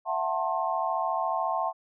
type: chord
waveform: sine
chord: F# half-diminished seventh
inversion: third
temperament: just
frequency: 666 / 740 / 888 / 1065.6 Hz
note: E5 / F#5 / A5 / C6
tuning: +18 / 0 / +16 / +31 cents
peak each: -31 dBFS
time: 0.05-1.73 s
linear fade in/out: 50 ms
effects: none